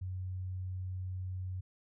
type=tone; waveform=sine; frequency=92.5 Hz; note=F#2; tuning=in tune; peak=-36 dBFS; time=0.01-1.61 s; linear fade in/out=10 ms; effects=none